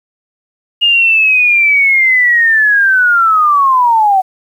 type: linear sweep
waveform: sine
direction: down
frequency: 2853 to 740 Hz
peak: -6 dBFS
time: 0.81-4.22 s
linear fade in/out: 20 ms
effects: 7-bit